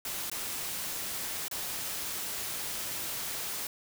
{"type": "noise with dropouts", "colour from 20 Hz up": "white", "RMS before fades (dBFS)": -36, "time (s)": [0.05, 3.67], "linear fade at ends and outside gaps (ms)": 2, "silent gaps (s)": [[0.299, 0.315], [1.482, 1.512]], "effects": []}